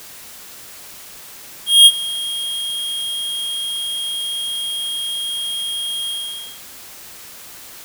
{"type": "tone with ADSR envelope", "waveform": "square", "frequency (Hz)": 3251, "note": "G#7", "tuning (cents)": -38, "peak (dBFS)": -3, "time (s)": [1.66, 6.61], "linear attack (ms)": 200, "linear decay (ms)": 48, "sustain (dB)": -19, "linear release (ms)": 520, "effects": ["white hiss -38 dBFS RMS until 7.84 s"]}